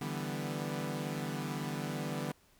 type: chord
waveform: sawtooth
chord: E minor seventh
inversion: third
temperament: equal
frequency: 146.83 / 164.81 / 196 / 246.9 Hz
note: D3 / E3 / G3 / B3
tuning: 0 / 0 / 0 / 0 cents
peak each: -35 / -38 / -38 / -37 dBFS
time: 0.01-2.32 s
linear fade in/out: 5 ms
effects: pink hiss -66 dBFS RMS until 2.59 s